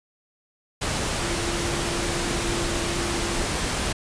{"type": "tone in noise", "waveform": "sine", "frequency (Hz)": 343.9, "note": "F4", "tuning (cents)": -27, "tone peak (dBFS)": -31, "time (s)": [1.22, 3.43], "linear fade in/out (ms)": 10, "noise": "pink", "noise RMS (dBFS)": -26, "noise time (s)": [0.81, 3.93], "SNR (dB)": -8, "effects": ["resampled to 22050 Hz"]}